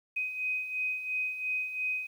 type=beating tone pair; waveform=sine; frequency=2509 / 2511.9 Hz; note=D#7 / D#7; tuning=+14 / +16 cents; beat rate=2.9 Hz; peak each=-38 / -31 dBFS; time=0.16-2.07 s; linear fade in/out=10 ms; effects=10-bit